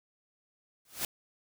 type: noise with exponential growth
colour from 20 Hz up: white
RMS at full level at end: -29 dBFS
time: 0.85-1.05 s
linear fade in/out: 2 ms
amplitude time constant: 42 ms
effects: none